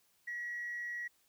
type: tone with amplitude modulation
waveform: sine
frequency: 1919 Hz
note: A#6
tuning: 50 cents sharp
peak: -35 dBFS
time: 0.27-1.08 s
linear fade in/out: 10 ms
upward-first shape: sine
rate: 199 Hz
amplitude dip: 35%
effects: tanh soft clip ceiling -33 dBFS + white hiss -72 dBFS RMS until 1.28 s